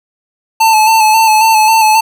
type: tone with vibrato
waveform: square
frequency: 878 Hz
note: A5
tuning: 4 cents flat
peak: -6 dBFS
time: 0.6-2.01 s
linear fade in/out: 10 ms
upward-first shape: square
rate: 3.7 Hz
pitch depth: 30 cents each way
effects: none